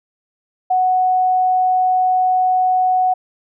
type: tone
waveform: sine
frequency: 740 Hz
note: F#5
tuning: in tune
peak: -12 dBFS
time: 0.7-3.14 s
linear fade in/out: 10 ms
effects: none